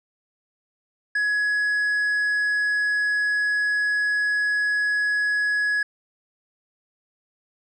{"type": "tone", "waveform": "triangle", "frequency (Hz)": 1680, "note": "G#6", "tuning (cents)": 19, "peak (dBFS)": -18, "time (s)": [1.15, 5.83], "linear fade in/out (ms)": 5, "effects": ["resampled to 24000 Hz"]}